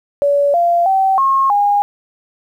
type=tone with pitch steps; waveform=sine; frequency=570 / 690 / 770 / 1080 / 816 Hz; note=C#5 / F5 / G5 / C#6 / G#5; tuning=+48 / -21 / -31 / -45 / -31 cents; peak=-10 dBFS; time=0.22-1.82 s; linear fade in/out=0 ms; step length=320 ms; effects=8-bit